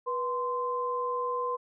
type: tone pair together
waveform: sine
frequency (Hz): 488.7 / 1036.7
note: B4 / C6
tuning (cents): -18 / -16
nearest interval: octave + minor second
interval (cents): 1302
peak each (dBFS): -32 / -30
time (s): 0.06-1.57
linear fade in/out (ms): 20
effects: none